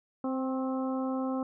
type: harmonic tone with a mistuned harmonic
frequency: 261.6 Hz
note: C4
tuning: in tune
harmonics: 1 / 2 / 3 / 4 / 5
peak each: -30 / -36 / -40 / -42 / -44 dBFS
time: 0.24-1.43 s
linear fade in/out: 2 ms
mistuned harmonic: 4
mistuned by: +30 cents
effects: none